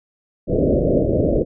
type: low-pass noise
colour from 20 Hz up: white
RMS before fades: -17 dBFS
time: 0.47-1.45 s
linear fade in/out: 50 ms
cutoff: 620 Hz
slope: 96 dB/octave
effects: none